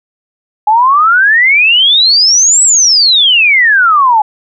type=exponential two-way sweep; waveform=sine; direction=up then down; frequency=830.6 to 7950 to 830.6 Hz; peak=-4 dBFS; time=0.67-4.22 s; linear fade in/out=5 ms; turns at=2.63 s; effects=none